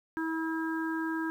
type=harmonic tone; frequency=323.1 Hz; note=E4; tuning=35 cents flat; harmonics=1 / 3 / 4 / 5; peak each=-31 / -39 / -44 / -37 dBFS; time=0.17-1.3 s; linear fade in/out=0 ms; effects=10-bit